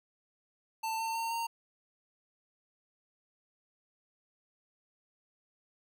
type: tone with pitch steps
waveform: square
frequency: 891 / 901.4 / 911.8 / 922.4 Hz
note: A5 / A5 / A#5 / A#5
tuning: +22 / +42 / -39 / -19 cents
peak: -33 dBFS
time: 0.83-1.47 s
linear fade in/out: 10 ms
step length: 160 ms
effects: none